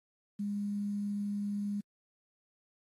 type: tone with quantisation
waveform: sine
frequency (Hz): 203.9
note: G#3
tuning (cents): -32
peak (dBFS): -32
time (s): 0.39-1.81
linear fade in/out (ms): 10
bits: 10
effects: AAC 32 kbps